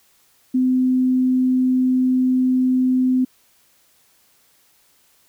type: tone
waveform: sine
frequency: 255.8 Hz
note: C4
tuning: 39 cents flat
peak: -14 dBFS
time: 0.54-3.25 s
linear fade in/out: 10 ms
effects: white hiss -58 dBFS RMS until 5.28 s